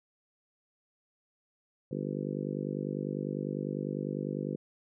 harmonic tone, 50 Hz, G1, 35 cents sharp, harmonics 3 / 4 / 5 / 6 / 7 / 8 / 9 / 10, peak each -38 / -39 / -40 / -41 / -41 / -42 / -43 / -43 dBFS, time 1.91-4.56 s, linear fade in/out 5 ms, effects none

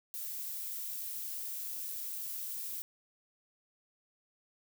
violet noise, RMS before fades -40 dBFS, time 0.14-2.82 s, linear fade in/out 0 ms, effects none

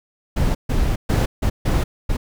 brown noise bursts at uneven times, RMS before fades -18 dBFS, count 6, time 0.36-0.55 / 0.69-0.96 / 1.09-1.26 / 1.42-1.5 / 1.65-1.84 / 2.09-2.17 s, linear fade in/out 10 ms, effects none

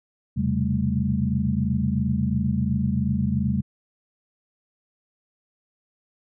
sine tone cluster, 82.8 / 126 / 134 / 194.4 / 217.3 Hz, E2 / B2 / C3 / G3 / A3, +8 / +35 / +42 / -14 / -21 cents, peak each -28 / -33 / -26 / -25 / -26 dBFS, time 0.36-3.62 s, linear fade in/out 20 ms, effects none

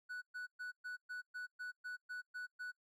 triangle tone bursts, 1480 Hz, F#6, in tune, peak -40 dBFS, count 11, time 0.09-2.72 s, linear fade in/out 20 ms, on 130 ms, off 120 ms, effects noise-tail reverb RT60 0.1 s tail -26 dB re dry + MP3 64 kbps

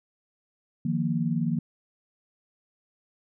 sine chord, Eb suspended second, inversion none, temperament equal, 155.56 / 174.61 / 233.1 Hz, Eb3 / F3 / Bb3, 0 / 0 / 0 cents, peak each -28 dBFS, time 0.85-1.59 s, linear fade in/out 5 ms, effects none

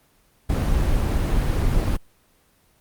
brown noise, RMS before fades -20 dBFS, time 0.49-1.97 s, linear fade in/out 10 ms, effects pink hiss -60 dBFS RMS until 2.8 s + Opus 24 kbps

